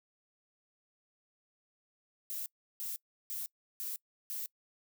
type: noise bursts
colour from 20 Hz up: violet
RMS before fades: -39 dBFS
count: 5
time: 2.3-4.46 s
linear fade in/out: 0 ms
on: 160 ms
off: 340 ms
effects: noise-tail reverb RT60 0.1 s tail -24 dB re dry